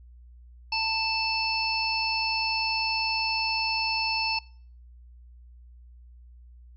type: harmonic tone with a mistuned harmonic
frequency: 880 Hz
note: A5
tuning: in tune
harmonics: 1 / 3 / 5 / 6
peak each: -30 / -29 / -31 / -32 dBFS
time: 0.72-4.39 s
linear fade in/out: 5 ms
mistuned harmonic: 1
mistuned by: +29 cents
effects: noise-tail reverb RT60 0.5 s tail -23 dB re dry + added 60 Hz sine -47 dBFS peak until 6.76 s